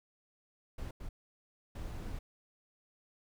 brown noise bursts at uneven times, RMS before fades -41 dBFS, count 3, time 0.78-0.91 / 1-1.09 / 1.75-2.19 s, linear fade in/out 5 ms, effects none

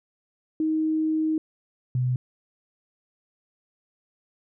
sine tone pair in turn, 314.3 / 125.96 Hz, D#4 / B2, +18 / +35 cents, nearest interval octave + major third, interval 1583 cents, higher first, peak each -21 dBFS, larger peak neither, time 0.6-1.38 / 1.95-2.16 s, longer first, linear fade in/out 2 ms, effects none

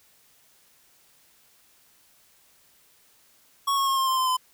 square tone with pitch steps, 1108.7 / 1093.4 / 1078.4 / 1063.5 / 1048.9 / 1034.5 / 1020.2 Hz, C#6 / C#6 / C#6 / C6 / C6 / C6 / C6, 0 / -24 / -48 / +28 / +4 / -20 / -44 cents, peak -22 dBFS, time 3.67-4.37 s, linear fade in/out 10 ms, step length 100 ms, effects white hiss -60 dBFS RMS until 4.53 s

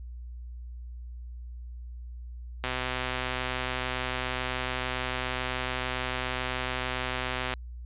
click train, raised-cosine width 0.3 ms, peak -14 dBFS, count 623, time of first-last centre 2.64-7.538 s, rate 127 Hz, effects added 60 Hz sine -38 dBFS peak until 7.85 s + resampled to 8000 Hz

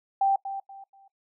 sine tone with echo, 784 Hz, G5, in tune, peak -19 dBFS, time 0.21-0.36 s, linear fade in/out 5 ms, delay 240 ms, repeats 3, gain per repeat -11 dB, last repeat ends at 1.08 s, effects noise-tail reverb RT60 0.1 s tail -20 dB re dry

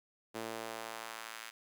sawtooth tone with high-pass filter sweep, 112.5 Hz, A2, 39 cents sharp, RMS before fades -44 dBFS, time 0.34-1.51 s, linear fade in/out 20 ms, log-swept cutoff 340 to 1700 Hz, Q 1, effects none

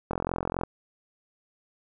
click train, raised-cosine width 1 ms, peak -14 dBFS, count 24, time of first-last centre 0.11-0.635 s, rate 43.8 Hz, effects none

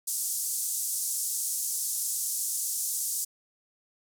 white band-pass noise, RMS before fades -31 dBFS, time 0.07-3.25 s, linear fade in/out 10 ms, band 6200 to 12000 Hz, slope 24 dB/octave, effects none

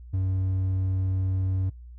sine tone with hard clipping, 94.3 Hz, F#2, 33 cents sharp, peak -24 dBFS, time 0.13-1.7 s, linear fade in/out 10 ms, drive 3 dB, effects noise-tail reverb RT60 0.2 s tail -25 dB re dry + added 60 Hz sine -41 dBFS peak until 1.98 s

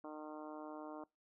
harmonic tone, 152.9 Hz, D#3, 30 cents flat, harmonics 2 / 3 / 4 / 5 / 6 / 7 / 8 / 9, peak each -49 / -55 / -52 / -55 / -56 / -56 / -61 / -62 dBFS, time 0.04-1.04 s, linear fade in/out 2 ms, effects noise-tail reverb RT60 0.2 s tail -23 dB re dry

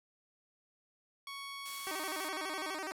15% pulse tone, 1112 Hz, C#6, 5 cents sharp, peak -36 dBFS, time 1.27-2.76 s, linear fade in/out 2 ms
blue noise, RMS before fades -43 dBFS, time 1.65-2.29 s, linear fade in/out 10 ms
10% pulse tone with vibrato, 344.6 Hz, F4, 23 cents flat, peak -30 dBFS, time 1.87-2.92 s, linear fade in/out 0 ms, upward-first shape square, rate 12 Hz, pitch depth 190 cents each way
effects low-pass 12000 Hz 12 dB/octave

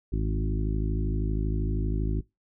harmonic tone with a mistuned harmonic, 52.7 Hz, G#1, 26 cents sharp, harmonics 1 / 2 / 3 / 4 / 5 / 6 / 7, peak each -26 / -32 / -35 / -39 / -37 / -38 / -39 dBFS, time 0.12-2.21 s, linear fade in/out 10 ms, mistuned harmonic 3, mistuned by +17 cents, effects noise-tail reverb RT60 0.2 s tail -22 dB re dry

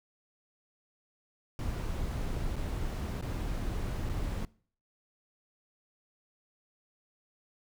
brown noise with dropouts, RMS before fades -34 dBFS, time 1.59-4.45 s, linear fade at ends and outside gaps 1 ms, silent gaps 2.559-2.564 / 3.212-3.224 / 4.091-4.095 s, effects noise-tail reverb RT60 0.5 s tail -23 dB re dry

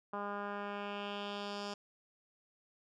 10% pulse tone with low-pass filter sweep, 203.3 Hz, G#3, 37 cents flat, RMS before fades -41 dBFS, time 0.13-1.74 s, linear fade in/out 5 ms, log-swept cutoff 1200 to 5500 Hz, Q 2.3, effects none

